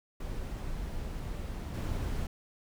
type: noise with level steps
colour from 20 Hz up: brown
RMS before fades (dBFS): -37 / -33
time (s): 0.2-2.27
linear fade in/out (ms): 5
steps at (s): 1.74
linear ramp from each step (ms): 5
effects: none